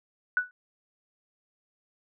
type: tone with exponential decay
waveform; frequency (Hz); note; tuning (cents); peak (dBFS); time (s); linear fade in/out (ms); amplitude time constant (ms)
sine; 1480; F#6; 0; -18; 0.37-0.51; 1; 30
effects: none